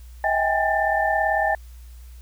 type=tone cluster; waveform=sine; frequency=641 / 782 / 820 / 1782 Hz; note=E5 / G5 / G#5 / A6; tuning=-49 / -4 / -22 / +22 cents; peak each=-24 dBFS; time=0.24-1.55 s; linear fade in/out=2 ms; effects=added 60 Hz sine -39 dBFS peak until 2.21 s + white hiss -56 dBFS RMS until 2.21 s